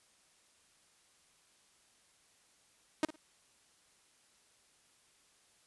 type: tone with echo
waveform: sawtooth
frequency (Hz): 311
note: D#4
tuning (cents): -1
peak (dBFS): -23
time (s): 3.03-3.05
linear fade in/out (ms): 2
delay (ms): 55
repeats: 2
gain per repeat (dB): -15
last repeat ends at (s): 3.16
effects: white hiss -68 dBFS RMS until 5.66 s + resampled to 24000 Hz